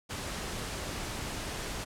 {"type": "noise", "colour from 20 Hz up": "pink", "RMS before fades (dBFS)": -37, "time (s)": [0.09, 1.85], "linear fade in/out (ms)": 20, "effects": ["low-pass 10000 Hz 12 dB/octave"]}